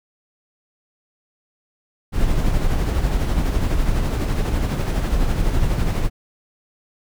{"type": "noise with tremolo", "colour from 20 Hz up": "brown", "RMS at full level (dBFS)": -17, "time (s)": [2.12, 6.1], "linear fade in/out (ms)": 50, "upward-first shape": "sine", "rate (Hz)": 12, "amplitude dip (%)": 40, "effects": []}